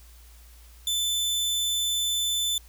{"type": "tone", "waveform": "sawtooth", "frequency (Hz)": 3520, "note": "A7", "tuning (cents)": 0, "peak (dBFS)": -21, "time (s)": [0.87, 2.58], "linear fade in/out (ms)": 2, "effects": ["added 58 Hz sine -48 dBFS peak until 2.68 s", "white hiss -56 dBFS RMS until 2.68 s"]}